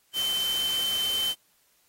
sine tone in noise, 3082 Hz, G7, 30 cents flat, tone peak -25 dBFS, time 0.13-1.35 s, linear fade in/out 50 ms, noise white, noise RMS -35 dBFS, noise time 0.13-1.35 s, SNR +7 dB, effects white hiss -66 dBFS RMS until 1.88 s + AAC 48 kbps

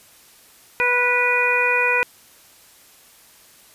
harmonic tone, 491.1 Hz, B4, 10 cents flat, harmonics 1 / 2 / 3 / 4 / 5, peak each -24 / -24 / -23 / -24 / -19 dBFS, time 0.8-2.03 s, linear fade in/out 0 ms, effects white hiss -50 dBFS RMS until 3.74 s + resampled to 32000 Hz

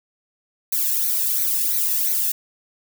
violet noise with flanger, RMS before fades -21 dBFS, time 0.72-2.32 s, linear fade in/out 5 ms, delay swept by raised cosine 0.48 to 1.17 ms, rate 2.9 Hz, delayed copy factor +1, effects none

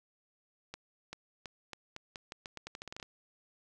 accelerating click train, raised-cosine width 0.2 ms, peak -25 dBFS, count 17, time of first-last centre 0.74-3.028 s, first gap 390 ms, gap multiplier 0.84, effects none

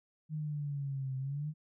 sine exponential two-way sweep, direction down then up, 155.8 to 130.81 to 155.8 Hz, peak -34 dBFS, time 0.29-1.54 s, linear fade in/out 50 ms, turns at 1.17 s, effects none

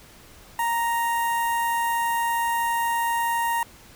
sawtooth tone with notch filter, 932.3 Hz, A#5, in tune, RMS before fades -24 dBFS, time 0.59-3.63 s, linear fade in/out 2 ms, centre 4500 Hz, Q 0.5, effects pink hiss -49 dBFS RMS until 3.95 s

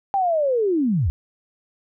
sine linear sweep, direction down, 804 to 64.1 Hz, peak -17 dBFS, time 0.14-1.1 s, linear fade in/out 0 ms, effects none

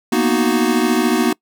square chord, B major seventh, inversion third, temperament equal, 233.1 / 246.9 / 311.1 / 370 Hz, A#3 / B3 / D#4 / F#4, 0 / 0 / 0 / 0 cents, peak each -20 dBFS, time 0.12-1.33 s, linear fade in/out 5 ms, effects noise-tail reverb RT60 0.1 s tail -25 dB re dry

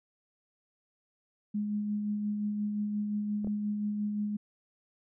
sine tone with tremolo, 208.4 Hz, G#3, 6 cents sharp, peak -28 dBFS, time 1.54-4.37 s, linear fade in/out 10 ms, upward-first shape sine, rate 5.7 Hz, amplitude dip 30%
clicks, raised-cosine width 2 ms, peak -28 dBFS, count 2, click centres 3.446 / 3.472 s
effects none

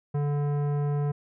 sine tone with tanh clipping, 145.1 Hz, D3, 21 cents flat, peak -26 dBFS, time 0.14-1.12 s, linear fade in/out 10 ms, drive 15 dB, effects none

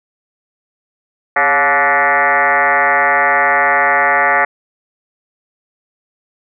sine tone with frequency modulation, 1314 Hz, E6, 6 cents flat, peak -9 dBFS, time 1.36-4.45 s, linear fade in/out 5 ms, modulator 151 Hz, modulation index 4.9, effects none

